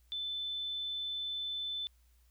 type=tone; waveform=sine; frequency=3520 Hz; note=A7; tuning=in tune; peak=-35 dBFS; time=0.12-1.87 s; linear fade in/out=0 ms; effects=added 60 Hz sine -63 dBFS peak until 2.3 s + white hiss -74 dBFS RMS until 2.3 s